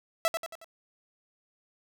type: tone with echo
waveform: sawtooth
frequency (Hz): 659.3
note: E5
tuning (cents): 0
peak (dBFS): -19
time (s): 0.25-0.28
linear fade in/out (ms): 0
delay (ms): 91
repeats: 4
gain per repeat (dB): -6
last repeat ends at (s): 0.644
effects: none